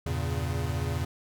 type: chord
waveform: square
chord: E diminished seventh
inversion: none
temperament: equal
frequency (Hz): 82.41 / 98 / 116.54 / 138.59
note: E2 / G2 / Bb2 / Db3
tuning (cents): 0 / 0 / 0 / 0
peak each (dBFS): -32 / -38 / -35 / -34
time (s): 0.06-1.05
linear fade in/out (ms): 5
effects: none